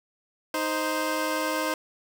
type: tone pair together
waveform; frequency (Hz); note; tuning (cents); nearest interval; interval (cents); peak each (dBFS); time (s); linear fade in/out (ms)
15% pulse; 311.5 / 522; D#4 / C5; +2 / -4; major sixth; 894; -22; 0.54-1.74; 2
effects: none